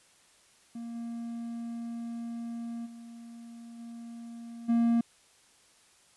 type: tone with level steps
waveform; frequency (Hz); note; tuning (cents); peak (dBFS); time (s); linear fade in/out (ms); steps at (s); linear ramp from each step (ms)
triangle; 233.1; A#3; 0; -35 / -33 / -42 / -39 / -20; 0.75-5.01; 5; 0.94 / 2.85 / 3.78 / 4.68; 20
effects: white hiss -62 dBFS RMS until 6.16 s + resampled to 24000 Hz